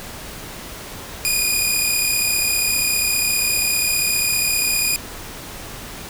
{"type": "tone pair together", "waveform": "10% pulse", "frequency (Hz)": [2440, 2475], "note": ["D#7", "D#7"], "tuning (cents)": [-34, -10], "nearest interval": "unison", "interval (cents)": 24, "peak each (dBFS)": -11, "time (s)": [1.25, 4.96], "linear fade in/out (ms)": 0, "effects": ["pink hiss -34 dBFS RMS until 6.09 s"]}